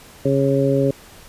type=harmonic tone; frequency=137.3 Hz; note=C#3; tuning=16 cents flat; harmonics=1 / 2 / 3 / 4; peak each=-20 / -20 / -20 / -20 dBFS; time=0.25-0.91 s; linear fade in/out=5 ms; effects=pink hiss -44 dBFS RMS until 1.28 s + resampled to 32000 Hz